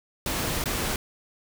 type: noise with dropouts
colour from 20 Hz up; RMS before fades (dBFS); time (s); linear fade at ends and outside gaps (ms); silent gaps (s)
pink; -28; 0.26-0.96; 2; 0.64-0.657
effects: none